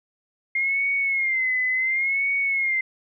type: tone with vibrato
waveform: sine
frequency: 2120 Hz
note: C7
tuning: 22 cents sharp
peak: -20 dBFS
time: 0.55-2.81 s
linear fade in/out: 5 ms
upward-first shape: sine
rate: 0.7 Hz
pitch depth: 88 cents each way
effects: none